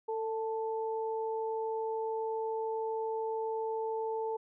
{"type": "tone pair together", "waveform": "sine", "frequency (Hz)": [446.4, 880], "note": ["A4", "A5"], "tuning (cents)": [25, 0], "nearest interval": "octave", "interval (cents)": 1175, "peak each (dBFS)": [-33, -37], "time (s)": [0.08, 4.37], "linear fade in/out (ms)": 10, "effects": []}